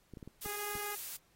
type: clicks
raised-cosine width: 3 ms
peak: -34 dBFS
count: 6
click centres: 0.137 / 0.172 / 0.228 / 0.276 / 0.46 / 0.754 s
type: noise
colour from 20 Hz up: blue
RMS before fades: -42 dBFS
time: 0.41-1.17 s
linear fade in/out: 10 ms
type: tone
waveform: 10% pulse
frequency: 413.1 Hz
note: G#4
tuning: 9 cents flat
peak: -33 dBFS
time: 0.45-0.95 s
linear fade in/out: 5 ms
effects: pink hiss -70 dBFS RMS until 1.35 s + AAC 48 kbps